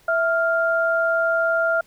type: tone pair together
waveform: sine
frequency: 659.2 / 1396.9 Hz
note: E5 / F6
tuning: 0 / 0 cents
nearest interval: octave + minor second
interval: 1300 cents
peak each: -20 dBFS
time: 0.08-1.81 s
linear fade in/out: 5 ms
effects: pink hiss -56 dBFS RMS until 1.86 s

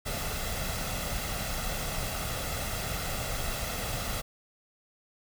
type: noise with comb filter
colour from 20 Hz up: pink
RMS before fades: -33 dBFS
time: 0.05-4.22 s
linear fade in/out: 20 ms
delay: 1.5 ms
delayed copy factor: +0.55
effects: none

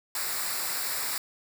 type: noise with comb filter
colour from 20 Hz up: white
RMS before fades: -31 dBFS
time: 0.15-1.18 s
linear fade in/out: 2 ms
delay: 0.32 ms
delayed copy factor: -0.65
effects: none

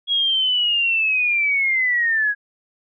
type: linear sweep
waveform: sine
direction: down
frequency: 3330 to 1643 Hz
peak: -16 dBFS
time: 0.07-2.35 s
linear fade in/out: 50 ms
effects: none

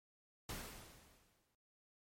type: noise with exponential decay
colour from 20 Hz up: pink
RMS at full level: -44 dBFS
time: 0.49-1.55 s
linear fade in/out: 2 ms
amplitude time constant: 230 ms
effects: noise-tail reverb RT60 0.1 s tail -21 dB re dry + MP3 64 kbps

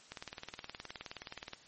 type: click train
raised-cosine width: 0.2 ms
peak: -25 dBFS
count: 28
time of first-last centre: 0.12-1.534 s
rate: 19.1 Hz
effects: white hiss -59 dBFS RMS until 1.67 s + MP3 32 kbps

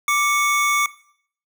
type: tone pair together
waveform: square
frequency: 1174.7 / 2216 Hz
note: D6 / C#7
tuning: 0 / -1 cents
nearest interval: major seventh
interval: 1099 cents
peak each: -20 dBFS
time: 0.08-0.86 s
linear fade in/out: 2 ms
effects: noise-tail reverb RT60 0.6 s tail -19 dB re dry

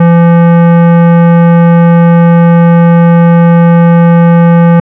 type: tone with hard clipping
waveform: sine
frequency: 169.8 Hz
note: F3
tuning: 48 cents flat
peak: -3 dBFS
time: 0-4.8 s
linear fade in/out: 5 ms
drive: 18 dB
effects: low-pass 2000 Hz 12 dB/octave

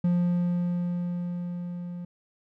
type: tone with level ramp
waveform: triangle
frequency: 175.7 Hz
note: F3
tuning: 11 cents sharp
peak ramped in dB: -18 to -32 dBFS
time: 0.04-2.05 s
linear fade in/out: 5 ms
effects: none

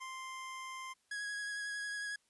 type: tone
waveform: 25% pulse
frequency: 1046.5 Hz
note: C6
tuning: in tune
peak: -39 dBFS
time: 0-0.94 s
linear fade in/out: 20 ms
type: tone with vibrato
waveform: 45% pulse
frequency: 1661.2 Hz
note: G#6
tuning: in tune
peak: -38 dBFS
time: 1.11-2.16 s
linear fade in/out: 5 ms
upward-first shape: triangle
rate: 11 Hz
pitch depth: 17 cents each way
effects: white hiss -75 dBFS RMS until 2.29 s + resampled to 24000 Hz

